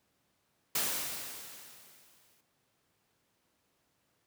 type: noise with exponential decay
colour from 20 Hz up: white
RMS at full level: -30 dBFS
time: 0.75-2.41 s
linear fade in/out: 5 ms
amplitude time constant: 360 ms
effects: pink hiss -75 dBFS RMS until 4.26 s + high-pass 100 Hz 12 dB/octave